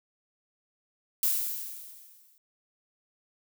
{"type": "noise with exponential decay", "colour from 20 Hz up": "violet", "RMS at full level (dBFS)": -24, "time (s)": [1.23, 2.38], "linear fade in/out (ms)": 1, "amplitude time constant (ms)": 250, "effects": []}